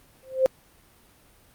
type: tone with exponential growth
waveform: sine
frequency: 523.3 Hz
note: C5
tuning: in tune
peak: -12 dBFS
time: 0.23-0.46 s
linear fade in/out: 0 ms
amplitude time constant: 49 ms
effects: pink hiss -57 dBFS RMS until 1.54 s + Opus 32 kbps